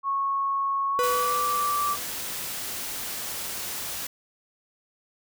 sine tone with pitch glide, 1100 to 1165.4 Hz, C#6 to D6, -14 to -14 cents, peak -23 dBFS, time 0.03-1.97 s, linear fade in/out 50 ms, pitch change +100 cents, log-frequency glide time 0.89-1.33 s
45% pulse tone with exponential decay, 493.9 Hz, B4, in tune, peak -23 dBFS, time 0.99-2.37 s, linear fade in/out 0 ms, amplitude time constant 300 ms
white noise, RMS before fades -33 dBFS, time 1.03-4.07 s, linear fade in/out 5 ms
effects none

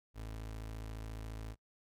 30% pulse tone, 54.4 Hz, A1, 19 cents flat, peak -39 dBFS, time 0.14-1.56 s, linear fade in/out 50 ms, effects noise-tail reverb RT60 0.1 s tail -26 dB re dry + MP3 96 kbps

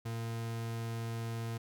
40% pulse tone, 114.7 Hz, A#2, 28 cents flat, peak -35 dBFS, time 0.05-1.58 s, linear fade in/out 10 ms, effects none

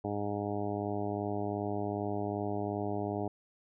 harmonic tone, 102.6 Hz, G#2, 21 cents flat, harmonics 1 / 2 / 3 / 4 / 5 / 6 / 7 / 8 / 9, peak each -39 / -40 / -38 / -38 / -49 / -41 / -40 / -44 / -51 dBFS, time 0.04-3.28 s, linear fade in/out 5 ms, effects none

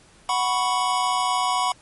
square chord, F# suspended fourth, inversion none, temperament equal, 740 / 987.8 / 1108.7 Hz, F#5 / B5 / C#6, 0 / 0 / 0 cents, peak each -26 / -24 / -26 dBFS, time 0.29-1.72 s, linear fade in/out 2 ms, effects pink hiss -53 dBFS RMS until 1.81 s + MP3 48 kbps

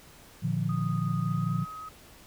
sine chord, Bb major, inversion none, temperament equal with one note detuned, 116.54 / 149.92 / 174.61 Hz, Bb2 / D3 / F3, 0 / +36 / 0 cents, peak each -31 / -30 / -30 dBFS, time 0.42-1.65 s, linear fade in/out 20 ms
sine tone with pitch glide, 1241 to 1266.3 Hz, D#6 to D#6, -5 to +30 cents, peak -38 dBFS, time 0.69-1.89 s, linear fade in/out 5 ms, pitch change +35 cents, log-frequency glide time 1.23-1.67 s
effects pink hiss -53 dBFS RMS until 2.26 s

